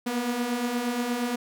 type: beating tone pair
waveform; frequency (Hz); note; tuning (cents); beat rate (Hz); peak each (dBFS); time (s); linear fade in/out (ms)
sawtooth; 235.4 / 243.9; A#3 / B3; +17 / -21; 8.5; -29 / -23; 0.06-1.36; 10
effects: none